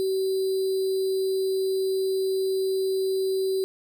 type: tone with sample-and-hold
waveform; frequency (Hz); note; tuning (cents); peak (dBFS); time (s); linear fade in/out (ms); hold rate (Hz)
sine; 381.4; G4; -47; -22; 0-3.64; 0; 4410
effects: none